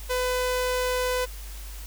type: tone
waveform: sawtooth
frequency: 502 Hz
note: B4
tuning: 28 cents sharp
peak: -20 dBFS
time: 0.09-1.26 s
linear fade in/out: 20 ms
effects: added 50 Hz sine -36 dBFS peak until 1.86 s + white hiss -45 dBFS RMS until 1.86 s